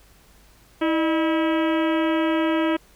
harmonic tone with a mistuned harmonic, 323.5 Hz, E4, 32 cents flat, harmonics 1 / 2 / 3 / 4 / 5 / 6 / 7 / 8 / 9 / 10, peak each -20 / -26 / -30 / -32 / -34 / -36 / -37 / -38 / -39 / -40 dBFS, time 0.81-2.77 s, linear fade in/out 10 ms, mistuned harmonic 2, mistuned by -97 cents, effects added 50 Hz sine -55 dBFS peak until 2.95 s + pink hiss -55 dBFS RMS until 2.95 s

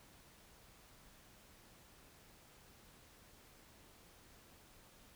silence, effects pink hiss -63 dBFS RMS until 5.15 s

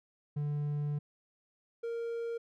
triangle tone pair in turn, 146.83 / 464.9 Hz, D3 / A#4, 0 / -5 cents, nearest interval octave + minor sixth, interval 1995 cents, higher second, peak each -29 / -32 dBFS, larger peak first, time 0.36-0.99 / 1.83-2.38 s, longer first, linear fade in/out 10 ms, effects none

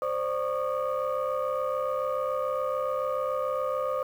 sine tone cluster, 521 / 588 / 1117 / 1221 Hz, C5 / D5 / C#6 / D#6, -7 / +2 / +13 / -33 cents, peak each -28 / -31 / -36 / -32 dBFS, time 0.02-4.03 s, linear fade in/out 2 ms, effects tanh soft clip ceiling -20 dBFS + 9-bit

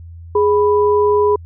sine tone pair together, 415.8 / 987.8 Hz, G#4 / B5, +2 / 0 cents, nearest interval octave + minor third, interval 1498 cents, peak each -11 / -17 dBFS, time 0.35-1.36 s, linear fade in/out 5 ms, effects added 84 Hz sine -32 dBFS peak until 1.45 s

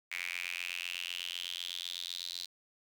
sawtooth tone with high-pass filter sweep, 88 Hz, F2, 14 cents sharp, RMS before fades -40 dBFS, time 0.11-2.46 s, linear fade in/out 10 ms, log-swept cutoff 2200 to 4100 Hz, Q 6.4, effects none

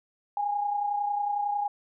sine tone pair together, 818 / 849 Hz, G#5 / G#5, -26 / +38 cents, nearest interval minor second, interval 64 cents, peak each -26 / -35 dBFS, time 0.37-1.68 s, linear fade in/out 2 ms, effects none

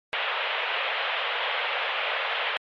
white band-pass noise, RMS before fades -28 dBFS, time 0.13-2.57 s, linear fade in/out 0 ms, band 470 to 3300 Hz, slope 48 dB/octave, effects MP3 48 kbps

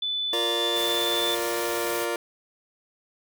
sine tone with pitch glide, 3493 to 3515 Hz, A7 to A7, -13 to -2 cents, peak -25 dBFS, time 0.02-1.35 s, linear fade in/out 5 ms, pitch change +11 cents, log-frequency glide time 0.33-1.01 s
sawtooth chord, Bb major, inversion second, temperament just, 349.6 / 466.2 / 582.7 Hz, F4 / Bb4 / D5, +2 / 0 / -14 cents, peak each -26 / -26 / -28 dBFS, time 0.33-2.16 s, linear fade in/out 2 ms
white noise, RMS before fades -35 dBFS, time 0.75-2.06 s, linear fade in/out 20 ms
effects none

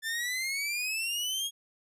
sawtooth exponential sweep, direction up, 1760 to 3313 Hz, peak -27 dBFS, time 0.02-1.51 s, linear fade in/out 50 ms, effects resampled to 32000 Hz

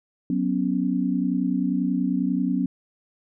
sine chord, F# suspended fourth, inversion none, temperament equal, 185 / 246.9 / 277.2 Hz, F#3 / B3 / C#4, 0 / 0 / 0 cents, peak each -25 dBFS, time 0.3-2.66 s, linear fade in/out 2 ms, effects none

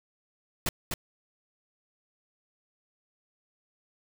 pink noise with echo, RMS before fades -28 dBFS, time 0.66-0.69 s, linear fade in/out 2 ms, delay 250 ms, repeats 1, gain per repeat -4 dB, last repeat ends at 0.94 s, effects none

